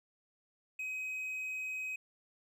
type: tone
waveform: triangle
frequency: 2528 Hz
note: D#7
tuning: 27 cents sharp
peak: -35 dBFS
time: 0.79-1.96 s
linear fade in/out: 5 ms
effects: none